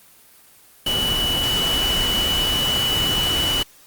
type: tone in noise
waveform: sine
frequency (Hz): 2960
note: F#7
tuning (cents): 0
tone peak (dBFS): -19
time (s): 0.86-3.63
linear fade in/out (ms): 5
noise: pink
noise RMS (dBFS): -25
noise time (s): 0.86-3.63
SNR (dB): +3
effects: white hiss -50 dBFS RMS until 3.86 s + Opus 24 kbps